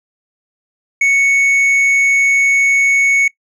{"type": "tone with tanh clipping", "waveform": "sine", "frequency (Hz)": 2217, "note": "C#7", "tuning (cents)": 0, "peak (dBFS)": -10, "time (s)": [1.01, 3.28], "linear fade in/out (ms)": 5, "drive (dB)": 5, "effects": ["noise-tail reverb RT60 0.1 s tail -22 dB re dry"]}